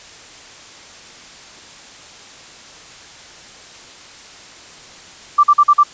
sine tone bursts, 1174.7 Hz, D6, in tune, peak -6 dBFS, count 5, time 5.38-5.835 s, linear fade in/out 10 ms, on 55 ms, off 45 ms, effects white hiss -39 dBFS RMS until 5.93 s + resampled to 16000 Hz

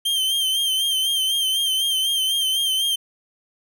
45% pulse tone with vibrato, 3136 Hz, G7, in tune, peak -19 dBFS, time 0.05-2.96 s, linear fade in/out 10 ms, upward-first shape sine, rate 4 Hz, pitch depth 50 cents each way, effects none

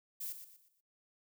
violet noise with echo, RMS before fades -41 dBFS, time 0.2-0.33 s, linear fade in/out 10 ms, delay 120 ms, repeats 4, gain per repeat -9 dB, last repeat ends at 0.81 s, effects noise-tail reverb RT60 0.1 s tail -18 dB re dry

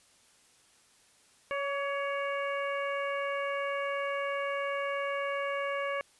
harmonic tone with a mistuned harmonic, 559 Hz, C#5, 14 cents sharp, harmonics 1 / 2 / 3 / 4 / 5, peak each -33 / -36 / -39 / -39 / -45 dBFS, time 1.51-6.01 s, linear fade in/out 0 ms, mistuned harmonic 2, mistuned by +25 cents, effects white hiss -63 dBFS RMS until 6.19 s + resampled to 24000 Hz

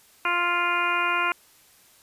harmonic tone, 349.2 Hz, F4, in tune, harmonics 1 / 2 / 3 / 4 / 5 / 6 / 7 / 8, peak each -35 / -34 / -26 / -26 / -37 / -32 / -28 / -34 dBFS, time 0.25-1.32 s, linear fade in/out 2 ms, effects white hiss -56 dBFS RMS until 2.02 s + resampled to 32000 Hz

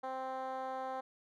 10% pulse tone with band-pass filter, 261.6 Hz, C4, in tune, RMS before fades -40 dBFS, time 0.03-1.01 s, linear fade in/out 10 ms, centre 710 Hz, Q 2, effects none

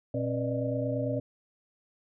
sine tone cluster, 120.6 / 268.9 / 488.9 / 589 / 618 Hz, B2 / C4 / B4 / D5 / D#5, -41 / +47 / -18 / +5 / -12 cents, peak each -32 / -33 / -36 / -33 / -39 dBFS, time 0.14-1.2 s, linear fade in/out 5 ms, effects none

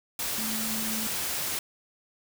sine tone in noise, 220.5 Hz, A3, 4 cents sharp, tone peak -34 dBFS, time 0.38-1.07 s, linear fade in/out 2 ms, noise white, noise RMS -31 dBFS, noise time 0.19-1.59 s, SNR -6 dB, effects none

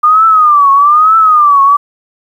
sine tone with vibrato, 1207 Hz, D6, 47 cents sharp, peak -3 dBFS, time 0.03-1.77 s, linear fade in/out 10 ms, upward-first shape triangle, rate 1.1 Hz, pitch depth 170 cents each way, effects 7-bit

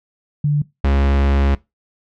sine / 45% pulse tone pair in turn, 146.83 / 69.29 Hz, D3 / C#2, 0 / 0 cents, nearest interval octave + minor second, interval 1300 cents, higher first, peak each -13 dBFS, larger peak neither, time 0.44-0.62 / 0.84-1.55 s, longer second, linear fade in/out 5 ms, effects noise-tail reverb RT60 0.2 s tail -20 dB re dry + low-pass 3000 Hz 12 dB/octave

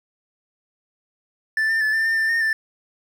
triangle tone with pitch steps, 1761 / 1796 / 1736 / 1785 / 1804 / 1783 / 1833 / 1772 Hz, A6 / A6 / A6 / A6 / A6 / A6 / A#6 / A6, +1 / +35 / -24 / +24 / +43 / +22 / -30 / +12 cents, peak -16 dBFS, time 1.57-2.53 s, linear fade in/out 2 ms, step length 120 ms, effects 9-bit

